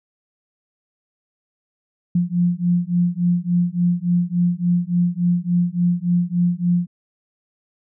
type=beating tone pair; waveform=sine; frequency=173.7 / 177.2 Hz; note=F3 / F3; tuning=-9 / +25 cents; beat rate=3.5 Hz; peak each=-19 dBFS; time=2.15-6.87 s; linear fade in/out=5 ms; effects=none